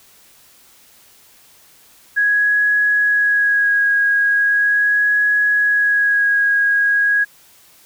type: tone with vibrato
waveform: sine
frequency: 1659 Hz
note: G#6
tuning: 2 cents flat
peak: -12 dBFS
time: 2.16-7.25 s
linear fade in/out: 20 ms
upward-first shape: sine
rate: 0.39 Hz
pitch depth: 16 cents each way
effects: white hiss -49 dBFS RMS until 7.85 s